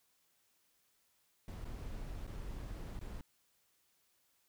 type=noise with dropouts; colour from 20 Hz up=brown; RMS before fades=-44 dBFS; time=1.48-3.21 s; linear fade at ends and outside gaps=2 ms; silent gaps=1.646-1.652 / 2.268-2.275 / 2.992-3.012 s; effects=white hiss -75 dBFS RMS until 4.48 s